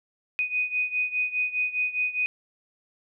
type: beating tone pair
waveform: sine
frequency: 2489 / 2493.9 Hz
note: D#7 / D#7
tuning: 0 / +3 cents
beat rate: 4.9 Hz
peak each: -26 / -29 dBFS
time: 0.39-2.26 s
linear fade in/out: 0 ms
effects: none